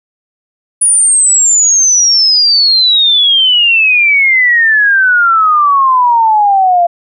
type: exponential sweep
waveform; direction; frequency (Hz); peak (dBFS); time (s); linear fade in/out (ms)
sine; down; 9820 to 682; -5; 0.81-6.87; 10
effects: none